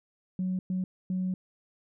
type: tone bursts at uneven times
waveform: sine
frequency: 185 Hz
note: F#3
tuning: in tune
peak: -26 dBFS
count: 3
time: 0.39-0.59 / 0.7-0.84 / 1.1-1.34 s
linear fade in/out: 2 ms
effects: tanh soft clip ceiling -23 dBFS